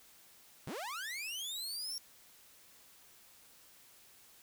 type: linear sweep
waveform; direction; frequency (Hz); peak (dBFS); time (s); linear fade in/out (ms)
sawtooth; up; 95 to 5588; -36; 0.67-1.98; 0
effects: white hiss -61 dBFS RMS until 4.42 s